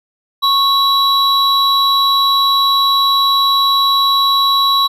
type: tone pair together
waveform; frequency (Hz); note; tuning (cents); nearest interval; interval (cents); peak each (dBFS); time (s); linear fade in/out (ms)
triangle; 1100 / 3920; C#6 / B7; -14 / -14; octave + minor seventh; 2200; -11; 0.42-4.88; 20
effects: resampled to 32000 Hz